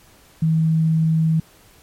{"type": "tone", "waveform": "sine", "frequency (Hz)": 160.4, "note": "E3", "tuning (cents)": -47, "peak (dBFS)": -14, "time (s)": [0.42, 1.4], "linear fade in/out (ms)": 5, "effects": ["pink hiss -51 dBFS RMS until 1.82 s", "MP3 64 kbps"]}